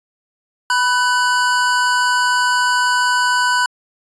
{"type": "tone pair together", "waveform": "square", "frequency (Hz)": [988, 1501], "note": ["B5", "F#6"], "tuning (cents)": [0, 24], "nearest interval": "perfect fifth", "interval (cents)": 724, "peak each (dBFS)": -17, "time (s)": [0.7, 3.66], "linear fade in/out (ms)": 2, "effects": ["resampled to 22050 Hz"]}